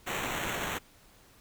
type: noise with sample-and-hold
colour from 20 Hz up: white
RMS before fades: -34 dBFS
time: 0.06-0.79 s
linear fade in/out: 20 ms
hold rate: 4900 Hz
effects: pink hiss -59 dBFS RMS until 1.4 s